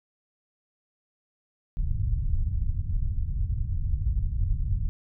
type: low-pass noise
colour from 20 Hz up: pink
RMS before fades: -26 dBFS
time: 1.77-4.89 s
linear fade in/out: 0 ms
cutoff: 110 Hz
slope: 24 dB/octave
effects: none